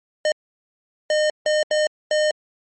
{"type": "tone bursts at uneven times", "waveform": "square", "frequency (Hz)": 610, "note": "D#5", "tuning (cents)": -34, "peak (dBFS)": -17, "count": 5, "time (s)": [[0.25, 0.32], [1.1, 1.3], [1.46, 1.63], [1.71, 1.87], [2.11, 2.31]], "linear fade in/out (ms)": 2, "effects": ["MP3 32 kbps"]}